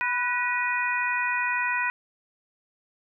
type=harmonic tone with a mistuned harmonic; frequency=493.9 Hz; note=B4; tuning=in tune; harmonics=2 / 3 / 4 / 5; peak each=-29 / -29 / -29 / -29 dBFS; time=0.01-1.9 s; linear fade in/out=0 ms; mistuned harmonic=4; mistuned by=-49 cents; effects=none

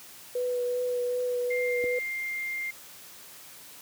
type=tone with vibrato; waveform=sine; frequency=493 Hz; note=B4; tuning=3 cents flat; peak=-26 dBFS; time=0.35-1.99 s; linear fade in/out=5 ms; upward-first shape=triangle; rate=2.6 Hz; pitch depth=16 cents each way
type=tone; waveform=sine; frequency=2107 Hz; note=C7; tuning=12 cents sharp; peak=-30 dBFS; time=1.5-2.71 s; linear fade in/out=10 ms
type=clicks; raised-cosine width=2 ms; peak=-27 dBFS; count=2; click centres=1.839 / 1.842 s
effects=white hiss -48 dBFS RMS until 3.81 s + high-pass 80 Hz 12 dB/octave

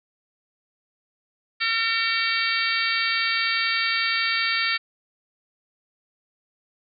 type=harmonic tone with a mistuned harmonic; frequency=455.1 Hz; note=A#4; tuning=42 cents flat; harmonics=3 / 4 / 5 / 6 / 7 / 8 / 9 / 10; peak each=-29 / -27 / -26 / -31 / -33 / -34 / -32 / -29 dBFS; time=1.6-4.78 s; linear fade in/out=20 ms; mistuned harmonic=9; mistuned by=-67 cents; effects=none

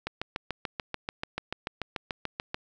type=click train; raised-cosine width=0.3 ms; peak=-15 dBFS; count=18; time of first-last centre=0.07-2.545 s; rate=6.87 Hz; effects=none

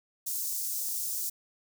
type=high-pass noise; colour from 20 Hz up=white; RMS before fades=-33 dBFS; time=0.26-1.3 s; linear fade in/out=10 ms; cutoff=5600 Hz; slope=24 dB/octave; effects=none

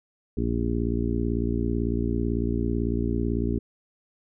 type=harmonic tone; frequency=58 Hz; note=A#1; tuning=8 cents flat; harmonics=1 / 2 / 3 / 4 / 5 / 6 / 7; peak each=-28 / -30 / -37 / -29 / -31 / -33 / -33 dBFS; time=0.37-3.59 s; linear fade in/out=5 ms; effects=none

